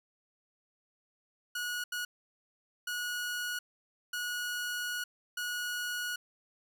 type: tone bursts at uneven times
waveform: sawtooth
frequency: 1456 Hz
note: F#6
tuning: 28 cents flat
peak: -30 dBFS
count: 5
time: 1.55-1.84 / 1.92-2.05 / 2.87-3.59 / 4.13-5.04 / 5.37-6.16 s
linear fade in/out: 5 ms
effects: none